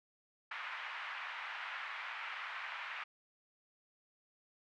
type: band-pass noise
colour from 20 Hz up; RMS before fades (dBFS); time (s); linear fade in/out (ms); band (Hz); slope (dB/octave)
white; -44; 0.51-3.04; 5; 920 to 2400; 24
effects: none